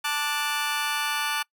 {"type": "chord", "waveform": "20% pulse", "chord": "D major", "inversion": "second", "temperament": "just", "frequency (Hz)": [881, 1174.7, 1468.3], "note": ["A5", "D6", "F#6"], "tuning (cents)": [2, 0, -14], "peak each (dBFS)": -25, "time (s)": [0.04, 1.43], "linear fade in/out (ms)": 10, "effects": ["noise-tail reverb RT60 0.1 s tail -25 dB re dry"]}